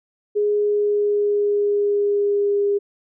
sine tone with pitch glide, 415.3 to 405.1 Hz, G#4 to G#4, 0 to -43 cents, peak -16 dBFS, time 0.35-2.79 s, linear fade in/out 20 ms, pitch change -43 cents, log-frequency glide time 0.54-2.67 s, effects none

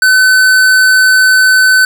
sine tone with hard clipping, 1516 Hz, F#6, 42 cents sharp, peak -6 dBFS, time 0.02-1.85 s, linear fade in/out 2 ms, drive 15 dB, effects none

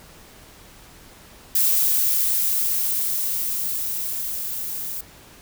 violet noise with level ramp, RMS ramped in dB -18 to -30 dBFS, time 1.55-5.01 s, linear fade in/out 5 ms, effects pink hiss -47 dBFS RMS until 5.41 s

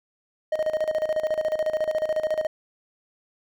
triangle tone with tremolo, 622.3 Hz, D#5, in tune, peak -18 dBFS, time 0.52-2.47 s, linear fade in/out 5 ms, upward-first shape square, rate 14 Hz, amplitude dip 75%, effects none

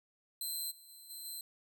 10% pulse tone with level steps, 4091 Hz, C8, 40 cents flat, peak -30 / -49 / -46 / -38 / -35 dBFS, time 0.41-1.41 s, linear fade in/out 2 ms, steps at 0.7 / 0.88 / 1.09 / 1.24 s, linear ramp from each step 20 ms, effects none

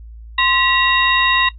sine tone cluster, 1042 / 1936 / 2767 / 3757 Hz, C6 / B6 / F7 / A#7, -7 / -35 / -17 / +13 cents, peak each -18 dBFS, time 0.38-1.49 s, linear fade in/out 5 ms, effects noise-tail reverb RT60 0.1 s tail -17 dB re dry + added 56 Hz sine -33 dBFS peak until 1.58 s

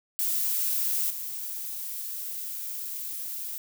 violet noise with level steps, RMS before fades -27 / -35 dBFS, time 0.19-3.58 s, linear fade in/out 0 ms, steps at 1.1 s, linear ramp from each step 5 ms, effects none

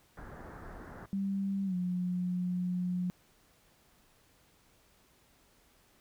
pink low-pass noise, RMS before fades -47 dBFS, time 0.17-1.06 s, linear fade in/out 5 ms, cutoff 1800 Hz, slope 48 dB/octave
sine tone with pitch glide, 196 to 179.73 Hz, G3 to F3, 0 to +50 cents, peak -30 dBFS, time 1.13-3.1 s, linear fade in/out 0 ms, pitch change -150 cents, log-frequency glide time 1.65-1.75 s
effects pink hiss -66 dBFS RMS until 6 s

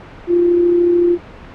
sine tone with amplitude modulation, 348.4 Hz, F4, 4 cents flat, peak -8 dBFS, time 0.27-1.18 s, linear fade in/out 50 ms, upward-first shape sine, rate 33.6 Hz, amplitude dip 35%, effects pink hiss -36 dBFS RMS until 1.54 s + low-pass 2000 Hz 12 dB/octave

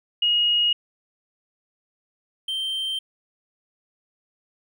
sine / triangle tone pair in turn, 2880 / 3134 Hz, F#7 / G7, -47 / -1 cents, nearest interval minor second, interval 146 cents, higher second, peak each -17 / -23 dBFS, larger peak first, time 0.22-0.73 / 2.48-2.99 s, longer neither, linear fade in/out 5 ms, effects none

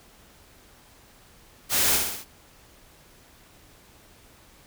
white noise with echo, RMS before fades -23 dBFS, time 1.69-2 s, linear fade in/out 50 ms, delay 63 ms, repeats 4, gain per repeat -4 dB, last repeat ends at 2.252 s, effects pink hiss -54 dBFS RMS until 4.66 s

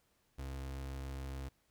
35% pulse tone, 67.2 Hz, C2, 47 cents sharp, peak -39 dBFS, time 0.38-1.49 s, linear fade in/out 10 ms, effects pink hiss -75 dBFS RMS until 1.7 s

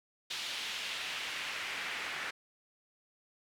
pink noise with band-pass filter sweep, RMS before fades -39 dBFS, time 0.3-2.31 s, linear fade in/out 10 ms, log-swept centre 3500 to 1900 Hz, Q 1.6, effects none

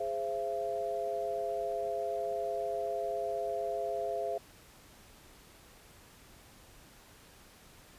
sine chord, Ab augmented, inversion none, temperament equal with one note detuned, 415.3 / 523.3 / 676.6 Hz, Ab4 / C5 / E5, 0 / 0 / +45 cents, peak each -38 / -38 / -34 dBFS, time 0-4.38 s, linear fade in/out 5 ms, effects pink hiss -57 dBFS RMS until 7.98 s + resampled to 32000 Hz

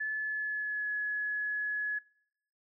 sine tone with pitch glide, 1730 to 1694.4 Hz, A6 to G#6, -30 to +34 cents, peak -31 dBFS, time 0-1.99 s, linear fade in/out 10 ms, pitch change -36 cents, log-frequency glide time 0.12-0.9 s, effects noise-tail reverb RT60 0.8 s tail -24 dB re dry

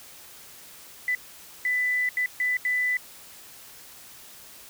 sine tone bursts at uneven times, 1993 Hz, B6, 15 cents sharp, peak -22 dBFS, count 5, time 1.08-1.15 / 1.65-2.09 / 2.17-2.26 / 2.4-2.57 / 2.65-2.97 s, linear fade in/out 2 ms, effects white hiss -47 dBFS RMS until 4.69 s

